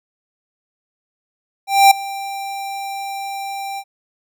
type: tone with ADSR envelope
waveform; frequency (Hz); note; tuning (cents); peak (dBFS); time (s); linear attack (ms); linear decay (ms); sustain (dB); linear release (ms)
square; 788; G5; +9; -5; 1.67-3.84; 240; 6; -20; 57
effects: none